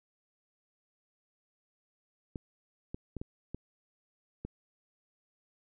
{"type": "clicks", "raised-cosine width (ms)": 3, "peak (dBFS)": -25, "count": 6, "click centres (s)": [2.358, 2.945, 3.167, 3.215, 3.546, 4.45], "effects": []}